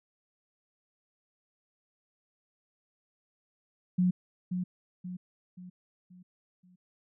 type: tone with echo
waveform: sine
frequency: 181 Hz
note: F#3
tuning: 38 cents flat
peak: -22 dBFS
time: 3.98-4.11 s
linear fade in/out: 10 ms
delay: 530 ms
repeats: 5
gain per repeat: -7 dB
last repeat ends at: 6.76 s
effects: none